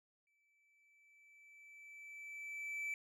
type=tone with exponential growth; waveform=triangle; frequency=2316 Hz; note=D7; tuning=25 cents flat; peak=-36 dBFS; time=0.27-2.94 s; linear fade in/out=1 ms; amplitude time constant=580 ms; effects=none

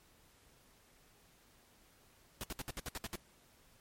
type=noise bursts; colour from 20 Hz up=pink; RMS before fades=-41 dBFS; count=9; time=2.41-3.156 s; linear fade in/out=0 ms; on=26 ms; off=64 ms; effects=pink hiss -66 dBFS RMS until 3.8 s + MP3 64 kbps

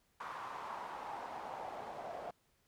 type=noise with band-pass filter sweep; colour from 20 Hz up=pink; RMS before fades=-45 dBFS; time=0.2-2.31 s; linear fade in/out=5 ms; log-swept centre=1100 to 670 Hz; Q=3.6; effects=pink hiss -75 dBFS RMS until 2.67 s

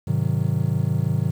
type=chord; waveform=triangle; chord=Ab dominant seventh; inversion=none; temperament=just; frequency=103.83 / 129.78 / 155.74 / 186.89 Hz; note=Ab2 / C3 / Eb3 / Gb3; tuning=0 / -14 / +2 / +18 cents; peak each=-23 / -21 / -22 / -27 dBFS; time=0.07-1.31 s; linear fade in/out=10 ms; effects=8-bit

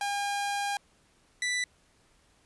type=tone pair in turn; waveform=sawtooth; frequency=808 / 1979.2 Hz; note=G#5 / B6; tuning=-48 / +3 cents; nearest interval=octave + major third; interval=1551 cents; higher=second; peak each=-25 / -24 dBFS; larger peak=second; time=0.01-0.77 / 1.42-1.64 s; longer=first; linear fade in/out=2 ms; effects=pink hiss -65 dBFS RMS until 2.45 s + resampled to 24000 Hz

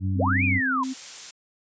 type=harmonic tone; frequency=95.3 Hz; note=G2; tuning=48 cents flat; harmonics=1 / 2 / 3; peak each=-23 / -30 / -35 dBFS; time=0-0.61 s; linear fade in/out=50 ms
type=tone; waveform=sine; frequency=261.6 Hz; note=C4; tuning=in tune; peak=-27 dBFS; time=0.15-0.94 s; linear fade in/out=20 ms
type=linear two-way sweep; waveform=sine; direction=up then down; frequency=381.1 to 2508 to 948 Hz; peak=-22 dBFS; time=0.19-0.84 s; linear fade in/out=10 ms; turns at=0.44 s
type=noise; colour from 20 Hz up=blue; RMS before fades=-34 dBFS; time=0.83-1.31 s; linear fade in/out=5 ms
effects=resampled to 16000 Hz

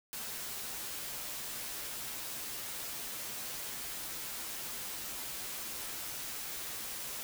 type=noise with comb filter; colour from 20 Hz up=white; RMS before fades=-41 dBFS; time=0.13-7.23 s; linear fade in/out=0 ms; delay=11 ms; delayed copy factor=-0.55; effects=none

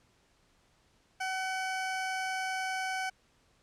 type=tone; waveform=20% pulse; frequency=755 Hz; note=F#5; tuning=35 cents sharp; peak=-27 dBFS; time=1.2-3.1 s; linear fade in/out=10 ms; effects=pink hiss -68 dBFS RMS until 3.62 s + low-pass 8000 Hz 12 dB/octave

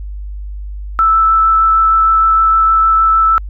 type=tone with vibrato; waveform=sine; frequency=1318.5 Hz; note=E6; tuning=in tune; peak=-7 dBFS; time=0.99-3.38 s; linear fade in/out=0 ms; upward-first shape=triangle; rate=6.5 Hz; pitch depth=9 cents each way; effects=added 50 Hz sine -22 dBFS peak until 3.49 s

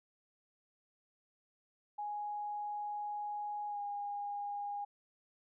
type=tone with pitch glide; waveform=sine; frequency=830.6 to 815.9 Hz; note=G#5 to G#5; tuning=0 to -31 cents; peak=-37 dBFS; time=1.98-4.85 s; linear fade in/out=10 ms; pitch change=-31 cents; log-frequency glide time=3.68-3.8 s; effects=none

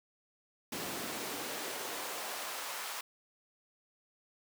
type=noise with high-pass filter sweep; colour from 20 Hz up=pink; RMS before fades=-40 dBFS; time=0.72-3.01 s; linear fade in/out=5 ms; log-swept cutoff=200 to 980 Hz; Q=1; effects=none

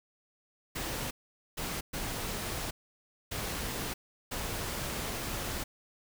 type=noise bursts at uneven times; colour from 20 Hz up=pink; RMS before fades=-36 dBFS; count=5; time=0.75-1.11 / 1.57-1.81 / 1.93-2.71 / 3.31-3.94 / 4.31-5.64 s; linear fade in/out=10 ms; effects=none

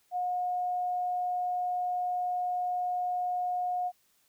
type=tone; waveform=sine; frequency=721 Hz; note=F#5; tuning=45 cents flat; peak=-28 dBFS; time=0.11-3.92 s; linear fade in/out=50 ms; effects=white hiss -69 dBFS RMS until 4.28 s

